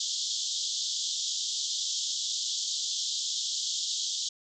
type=band-pass noise; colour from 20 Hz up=pink; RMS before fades=-32 dBFS; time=0-4.29 s; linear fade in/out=5 ms; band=3200 to 7400 Hz; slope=96 dB/octave; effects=none